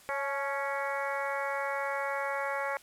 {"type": "harmonic tone with a mistuned harmonic", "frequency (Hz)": 277.2, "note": "C#4", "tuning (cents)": 0, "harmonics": [2, 3, 4, 5, 6, 7, 8], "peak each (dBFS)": [-35, -37, -38, -39, -40, -40, -41], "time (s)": [0.09, 2.77], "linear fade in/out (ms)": 0, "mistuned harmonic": 3, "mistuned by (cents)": 41, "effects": ["white hiss -56 dBFS RMS until 2.82 s", "low-pass 12000 Hz 12 dB/octave"]}